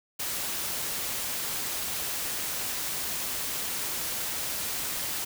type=noise; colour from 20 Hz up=white; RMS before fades=-32 dBFS; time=0.19-5.25 s; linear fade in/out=10 ms; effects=none

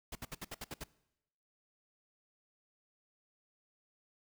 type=noise bursts; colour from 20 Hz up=pink; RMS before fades=-43 dBFS; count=8; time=0.12-0.839 s; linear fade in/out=5 ms; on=33 ms; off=65 ms; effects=noise-tail reverb RT60 0.9 s tail -21 dB re dry

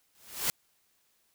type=noise with exponential growth; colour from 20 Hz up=white; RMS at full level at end=-26 dBFS; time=0.15-0.5 s; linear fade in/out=0 ms; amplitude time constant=76 ms; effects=white hiss -71 dBFS RMS until 1.34 s

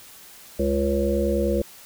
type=harmonic tone with a mistuned harmonic; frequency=69.3 Hz; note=C#2; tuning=in tune; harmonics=1 / 3 / 5 / 7 / 8; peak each=-26 / -26 / -26 / -26 / -26 dBFS; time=0.59-1.62 s; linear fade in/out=5 ms; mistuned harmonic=1; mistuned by=+18 cents; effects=white hiss -46 dBFS RMS until 1.85 s

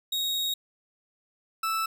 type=tone pair in turn; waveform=40% pulse; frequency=3768 / 1317.3 Hz; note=A#7 / E6; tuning=+18 / -2 cents; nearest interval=octave + tritone; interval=1820 cents; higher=first; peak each=-25 dBFS; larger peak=neither; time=0.12-0.54 / 1.63-1.86 s; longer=first; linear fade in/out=5 ms; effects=none

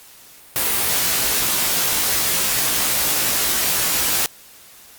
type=noise with comb filter; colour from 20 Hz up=white; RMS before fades=-19 dBFS; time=0.56-4.26 s; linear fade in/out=0 ms; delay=17 ms; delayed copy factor=+0.85; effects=white hiss -45 dBFS RMS until 4.98 s + Opus 48 kbps

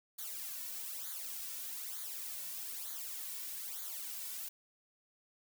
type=noise with flanger; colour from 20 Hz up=blue; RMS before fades=-43 dBFS; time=0.18-4.49 s; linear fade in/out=10 ms; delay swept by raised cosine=0.37 to 2.47 ms; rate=1.1 Hz; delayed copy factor=-0.85; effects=none

